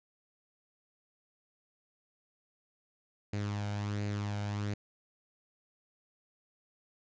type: tone with flanger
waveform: sawtooth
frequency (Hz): 102.9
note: G#2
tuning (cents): -16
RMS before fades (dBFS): -35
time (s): 3.33-4.74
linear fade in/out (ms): 5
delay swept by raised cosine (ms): 0.44 to 1.35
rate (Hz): 1.4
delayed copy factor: +0.5
effects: resampled to 16000 Hz